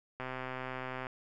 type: click train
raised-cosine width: 0.5 ms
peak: -24 dBFS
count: 113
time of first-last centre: 0.2-1.068 s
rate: 129 Hz
effects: none